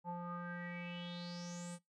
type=tone with low-pass filter sweep; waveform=square; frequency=174.61 Hz; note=F3; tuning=in tune; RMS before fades=-45 dBFS; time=0.04-1.79 s; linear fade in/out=50 ms; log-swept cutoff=830 to 9100 Hz; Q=7.4; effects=noise-tail reverb RT60 0.2 s tail -22 dB re dry